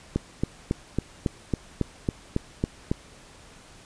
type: click train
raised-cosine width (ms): 3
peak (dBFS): -10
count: 11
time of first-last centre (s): 0.16-2.915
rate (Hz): 3.63
effects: pink hiss -50 dBFS RMS until 3.85 s + resampled to 22050 Hz